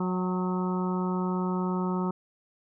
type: harmonic tone with a mistuned harmonic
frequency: 182.9 Hz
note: F#3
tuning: 20 cents flat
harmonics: 1 / 2 / 3 / 4 / 5 / 6 / 7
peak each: -27 / -33 / -43 / -43 / -36 / -41 / -39 dBFS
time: 0-2.11 s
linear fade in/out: 5 ms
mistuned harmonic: 4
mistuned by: +35 cents
effects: none